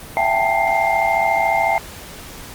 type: tone cluster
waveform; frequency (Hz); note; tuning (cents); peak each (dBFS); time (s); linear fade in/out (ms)
sine; 667 / 773 / 807 / 891 / 2105; E5 / G5 / G#5 / A5 / C7; +20 / -24 / -50 / +22 / +10; -21; 0.17-1.78; 0
effects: pink hiss -36 dBFS RMS until 2.54 s + Opus 32 kbps